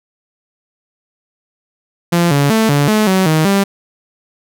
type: tone with pitch steps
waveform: sawtooth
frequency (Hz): 172 / 142 / 221.5 / 143.8 / 214.6 / 188.7 / 157.1 / 197.7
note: F3 / C#3 / A3 / D3 / A3 / F#3 / D#3 / G3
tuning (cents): -26 / +42 / +12 / -36 / -43 / +34 / +17 / +15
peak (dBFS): -6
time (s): 2.12-3.64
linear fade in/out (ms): 10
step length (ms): 190
effects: none